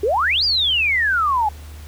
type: exponential two-way sweep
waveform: sine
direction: up then down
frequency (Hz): 380 to 4982 to 814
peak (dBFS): -15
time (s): 0.03-1.49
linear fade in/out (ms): 5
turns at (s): 0.44
effects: added 75 Hz sine -34 dBFS peak until 1.87 s + pink hiss -45 dBFS RMS until 1.87 s